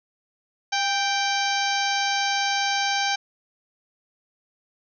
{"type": "harmonic tone with a mistuned harmonic", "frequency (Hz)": 782, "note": "G5", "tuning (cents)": -4, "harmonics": [1, 2, 3, 4, 5, 6, 7, 8], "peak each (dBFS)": [-25, -28, -30, -31, -32, -33, -33, -34], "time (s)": [0.72, 3.16], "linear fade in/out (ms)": 10, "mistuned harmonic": 1, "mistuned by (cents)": 42, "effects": []}